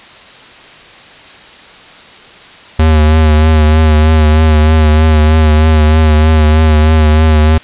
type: tone with vibrato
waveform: square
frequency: 77.78 Hz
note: D#2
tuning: in tune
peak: -5 dBFS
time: 2.79-7.58 s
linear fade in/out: 5 ms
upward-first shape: triangle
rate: 3.2 Hz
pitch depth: 39 cents each way
effects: white hiss -35 dBFS RMS until 7.63 s + resampled to 8000 Hz